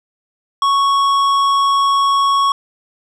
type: tone with tanh clipping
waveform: sine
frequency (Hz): 1108.7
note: C#6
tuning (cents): 0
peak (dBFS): -13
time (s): 0.62-2.52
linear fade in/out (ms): 2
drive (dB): 12
effects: none